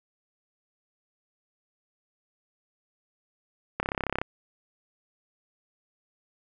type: click train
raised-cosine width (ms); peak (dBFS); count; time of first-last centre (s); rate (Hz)
0.5; -12; 15; 3.8-4.215; 33.7
effects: none